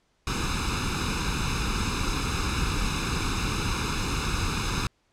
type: noise with comb filter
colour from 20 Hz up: pink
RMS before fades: -27 dBFS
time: 0.27-4.87 s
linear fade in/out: 2 ms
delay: 0.78 ms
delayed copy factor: +0.85
effects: pink hiss -69 dBFS RMS until 5.12 s + low-pass 7000 Hz 12 dB/octave